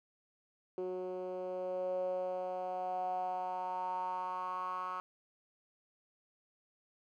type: tone with band-pass filter sweep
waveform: 10% pulse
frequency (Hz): 183.3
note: F#3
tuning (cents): -16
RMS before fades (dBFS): -38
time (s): 0.78-5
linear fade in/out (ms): 0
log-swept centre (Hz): 400 to 1200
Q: 6.2
effects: none